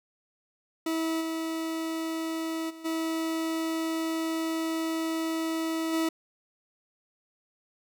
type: tone with level steps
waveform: 40% pulse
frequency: 324.1 Hz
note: E4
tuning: 29 cents flat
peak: -26 / -29 / -42 / -27 / -24 dBFS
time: 0.86-6.09 s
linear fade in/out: 5 ms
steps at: 1.2 / 2.69 / 2.84 / 5.92 s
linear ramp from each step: 20 ms
effects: none